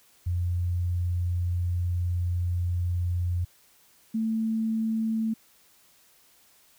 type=tone pair in turn; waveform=sine; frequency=88.1 / 222.4 Hz; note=F2 / A3; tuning=+16 / +19 cents; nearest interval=octave + major third; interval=1603 cents; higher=second; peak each=-24 dBFS; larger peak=neither; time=0.26-3.45 / 4.14-5.34 s; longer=first; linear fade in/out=10 ms; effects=white hiss -60 dBFS RMS until 6.78 s